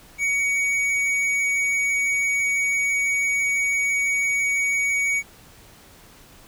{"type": "tone with hard clipping", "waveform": "sine", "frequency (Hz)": 2247, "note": "C#7", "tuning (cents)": 23, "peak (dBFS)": -21, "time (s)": [0.18, 5.23], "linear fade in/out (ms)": 50, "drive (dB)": 8, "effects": ["pink hiss -49 dBFS RMS until 6.47 s"]}